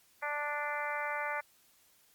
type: harmonic tone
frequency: 293.7 Hz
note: D4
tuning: in tune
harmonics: 2 / 3 / 4 / 5 / 6 / 7 / 8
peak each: -41 / -39 / -41 / -40 / -42 / -40 / -46 dBFS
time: 0.22-1.41 s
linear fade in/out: 10 ms
effects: white hiss -66 dBFS RMS until 2.14 s + Opus 48 kbps